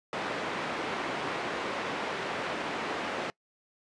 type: band-pass noise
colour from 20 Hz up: pink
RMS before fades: -34 dBFS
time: 0.13-3.3 s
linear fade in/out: 0 ms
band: 310 to 2500 Hz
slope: 12 dB/octave
effects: noise-tail reverb RT60 0.1 s tail -24 dB re dry + resampled to 22050 Hz